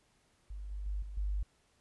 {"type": "tone with level steps", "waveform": "sine", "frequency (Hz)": 50, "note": "G1", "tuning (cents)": 35, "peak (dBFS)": [-40, -37, -33, -41, -31], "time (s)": [0.5, 1.43], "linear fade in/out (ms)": 5, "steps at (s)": [0.71, 0.86, 1.02, 1.17], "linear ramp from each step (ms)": 5, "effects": ["pink hiss -71 dBFS RMS until 1.8 s", "resampled to 24000 Hz"]}